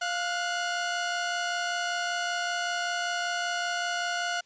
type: tone pair together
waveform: sawtooth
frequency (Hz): 698.5 / 1462.2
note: F5 / F#6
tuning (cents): 0 / -21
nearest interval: octave + minor second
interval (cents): 1279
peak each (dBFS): -27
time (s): 0.01-4.41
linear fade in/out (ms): 10
effects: white hiss -64 dBFS RMS until 4.45 s + resampled to 16000 Hz